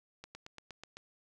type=slowing click train; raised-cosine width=0.2 ms; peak=-29 dBFS; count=7; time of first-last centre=0.24-0.97 s; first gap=110 ms; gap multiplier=1.04; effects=none